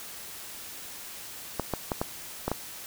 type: clicks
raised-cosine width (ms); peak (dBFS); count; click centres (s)
1; -13; 6; 1.597 / 1.737 / 1.918 / 2.015 / 2.48 / 2.516
effects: white hiss -42 dBFS RMS until 2.86 s